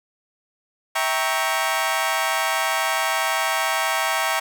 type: chord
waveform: 20% pulse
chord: E diminished seventh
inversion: none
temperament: equal with one note detuned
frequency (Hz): 652.4 / 784 / 932.3 / 1108.7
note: E5 / G5 / Bb5 / Db6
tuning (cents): -18 / 0 / 0 / 0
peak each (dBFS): -21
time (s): 0.95-4.4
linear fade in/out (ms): 10
effects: none